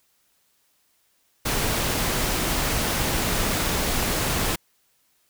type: noise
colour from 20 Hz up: pink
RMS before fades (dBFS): -24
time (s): 1.45-4.56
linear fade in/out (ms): 10
effects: white hiss -66 dBFS RMS until 5.29 s